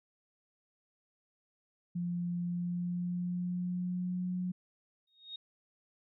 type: tone with pitch glide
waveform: sine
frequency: 174.61 to 181.19 Hz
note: F3 to F#3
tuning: 0 to -36 cents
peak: -32 dBFS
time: 1.95-4.52 s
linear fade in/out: 10 ms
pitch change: +64 cents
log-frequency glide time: 2.42-4.29 s
type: tone with exponential growth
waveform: sine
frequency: 3729 Hz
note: A#7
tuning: in tune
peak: -38 dBFS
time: 5.07-5.36 s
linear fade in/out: 5 ms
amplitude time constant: 63 ms
effects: none